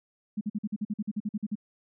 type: tone bursts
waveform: sine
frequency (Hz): 210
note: G#3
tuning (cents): +19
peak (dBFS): -27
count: 14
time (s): 0.37-1.555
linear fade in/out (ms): 10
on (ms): 41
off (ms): 47
effects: none